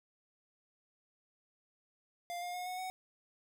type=tone with pitch steps; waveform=square; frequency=698.5 / 709.9 / 721.5 / 733.2 / 745.2 Hz; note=F5 / F5 / F#5 / F#5 / F#5; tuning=0 / +28 / -44 / -16 / +12 cents; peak=-39 dBFS; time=2.3-2.9 s; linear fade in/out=0 ms; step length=120 ms; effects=12-bit